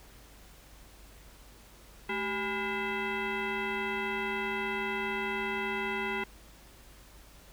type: tone with frequency modulation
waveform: sine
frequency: 821 Hz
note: G#5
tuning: 20 cents flat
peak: -30 dBFS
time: 2.09-6.24 s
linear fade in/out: 5 ms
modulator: 605 Hz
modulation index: 3.1
effects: added 50 Hz sine -55 dBFS peak until 7.52 s + pink hiss -56 dBFS RMS until 7.52 s